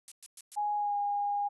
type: noise bursts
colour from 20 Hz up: violet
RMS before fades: -40 dBFS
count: 4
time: 0.08-0.554 s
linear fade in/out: 0 ms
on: 36 ms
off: 110 ms
type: tone with pitch glide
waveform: sine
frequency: 830.6 to 815.4 Hz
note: G#5 to G#5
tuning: 0 to -32 cents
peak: -28 dBFS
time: 0.56-1.49 s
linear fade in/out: 20 ms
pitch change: -32 cents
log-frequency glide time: 0.76-0.96 s
effects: resampled to 24000 Hz